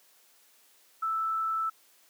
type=tone with frequency modulation; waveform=sine; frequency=1318.5 Hz; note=E6; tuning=in tune; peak=-27 dBFS; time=1.02-1.7 s; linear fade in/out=10 ms; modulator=30.8 Hz; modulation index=0.21; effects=white hiss -62 dBFS RMS until 2.09 s + high-pass 300 Hz 12 dB/octave